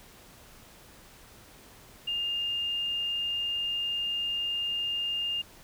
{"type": "tone", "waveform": "sine", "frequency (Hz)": 2815, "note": "F7", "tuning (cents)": 13, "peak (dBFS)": -28, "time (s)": [2.07, 5.42], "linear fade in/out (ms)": 10, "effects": ["pink hiss -53 dBFS RMS until 5.63 s"]}